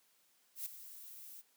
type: noise with ADSR envelope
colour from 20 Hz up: violet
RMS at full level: -39 dBFS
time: 0.55-1.42 s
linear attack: 110 ms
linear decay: 4 ms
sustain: -13 dB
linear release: 23 ms
effects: white hiss -72 dBFS RMS until 1.56 s + high-pass 200 Hz 12 dB/octave